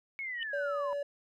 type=linear sweep; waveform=sine; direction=down; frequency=2217 to 960 Hz; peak=-35 dBFS; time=0.19-0.93 s; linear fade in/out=0 ms
type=tone with exponential growth; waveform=sine; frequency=2976 Hz; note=F#7; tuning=9 cents sharp; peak=-31 dBFS; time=0.34-0.43 s; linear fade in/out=1 ms; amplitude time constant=18 ms
type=tone; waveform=triangle; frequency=572 Hz; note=D5; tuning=46 cents flat; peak=-30 dBFS; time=0.53-1.03 s; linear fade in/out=5 ms
effects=none